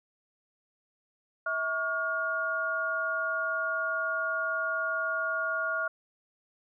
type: tone cluster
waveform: sine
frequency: 646 / 1130 / 1421 Hz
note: E5 / C#6 / F6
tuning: -35 / +33 / +30 cents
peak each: -35 / -36 / -29 dBFS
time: 1.46-5.88 s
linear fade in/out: 5 ms
effects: none